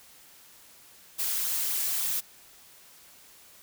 blue noise with flanger, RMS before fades -29 dBFS, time 1.18-2.21 s, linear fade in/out 20 ms, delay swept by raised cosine 0.39 to 3.89 ms, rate 3.6 Hz, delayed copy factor -0.5, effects white hiss -54 dBFS RMS until 3.62 s

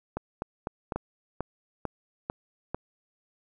two click trains, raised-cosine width 1 ms, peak -17 / -16 dBFS, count 4 / 5, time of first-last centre 0.17-0.922 / 0.96-2.746 s, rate 3.99 / 2.24 Hz, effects none

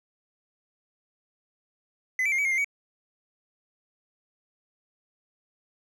triangle tone with pitch steps, 2025 / 2319 / 2124 / 2278 / 2137 / 2095 / 2257 Hz, B6 / D7 / C7 / C#7 / C7 / C7 / C#7, +43 / -22 / +25 / +47 / +36 / +2 / +31 cents, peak -21 dBFS, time 2.19-2.645 s, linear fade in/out 2 ms, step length 65 ms, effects none

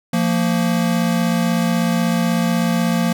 square tone pair together, 173.68 / 229.9 Hz, F3 / A#3, -9 / -24 cents, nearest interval perfect fourth, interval 485 cents, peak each -19 / -19 dBFS, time 0.13-3.13 s, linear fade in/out 5 ms, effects none

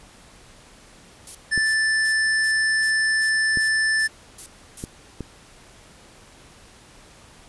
violet noise bursts, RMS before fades -33 dBFS, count 10, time 1.27-4.85 s, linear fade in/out 2 ms, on 79 ms, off 310 ms
square tone, 1760 Hz, A6, in tune, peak -19 dBFS, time 1.51-4.08 s, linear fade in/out 20 ms
clicks, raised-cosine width 3 ms, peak -17 dBFS, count 4, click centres 1.577 / 3.573 / 4.839 / 5.207 s
effects pink hiss -49 dBFS RMS until 7.48 s + resampled to 24000 Hz

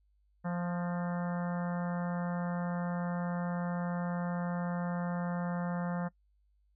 harmonic tone with a mistuned harmonic, 175.1 Hz, F3, 5 cents sharp, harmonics 1 / 3 / 4 / 5 / 6 / 7 / 8 / 9 / 10, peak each -32 / -42 / -44 / -46 / -48 / -49 / -50 / -51 / -52 dBFS, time 0.44-6.09 s, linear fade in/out 20 ms, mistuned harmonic 10, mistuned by +51 cents, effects noise-tail reverb RT60 0.1 s tail -23 dB re dry + added 50 Hz sine -67 dBFS peak until 6.75 s

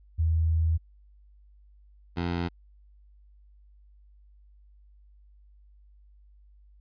sine / 15% pulse tone pair in turn, 80.9 / 86.46 Hz, E2 / F2, -32 / -17 cents, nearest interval minor second, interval 115 cents, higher second, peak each -21 dBFS, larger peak neither, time 0.18-0.78 / 2.16-2.49 s, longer first, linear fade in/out 20 ms, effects added 50 Hz sine -53 dBFS peak until 6.8 s + resampled to 11025 Hz

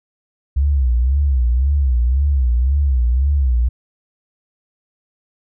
sine tone with vibrato, 65.41 Hz, C2, in tune, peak -12 dBFS, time 0.56-3.69 s, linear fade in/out 10 ms, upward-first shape sine, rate 1.9 Hz, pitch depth 170 cents each way, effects none

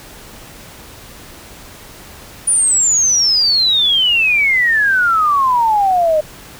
sine exponential sweep, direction down, 9680 to 601 Hz, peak -10 dBFS, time 2.47-6.21 s, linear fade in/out 10 ms, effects pink hiss -37 dBFS RMS until 6.59 s

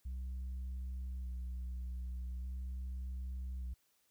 sine tone with vibrato, 63 Hz, B1, 35 cents sharp, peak -36 dBFS, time 0.05-3.74 s, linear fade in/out 10 ms, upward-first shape square, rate 0.42 Hz, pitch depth 22 cents each way, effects tanh soft clip ceiling -38 dBFS + white hiss -75 dBFS RMS until 4.1 s

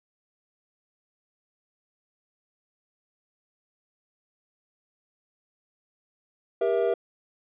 triangle chord, E diminished, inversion first, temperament just, 395.6 / 474.7 / 659.3 Hz, G4 / Bb4 / E5, +16 / +31 / 0 cents, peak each -24 / -23 / -25 dBFS, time 6.61-6.94 s, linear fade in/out 5 ms, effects resampled to 8000 Hz

